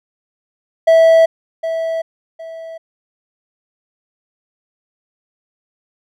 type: tone with echo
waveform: triangle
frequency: 654 Hz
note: E5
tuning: 14 cents flat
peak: -4 dBFS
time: 0.87-1.26 s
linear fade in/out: 10 ms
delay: 760 ms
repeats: 2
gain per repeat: -11 dB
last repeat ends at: 2.78 s
effects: none